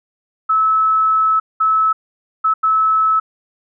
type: tone bursts at uneven times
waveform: sine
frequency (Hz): 1300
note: E6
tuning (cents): -24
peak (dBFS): -11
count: 4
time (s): 0.49-1.4 / 1.6-1.93 / 2.44-2.54 / 2.63-3.2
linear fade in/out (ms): 10
effects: none